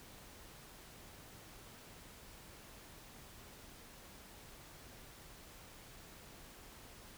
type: silence
effects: pink hiss -56 dBFS RMS until 7.17 s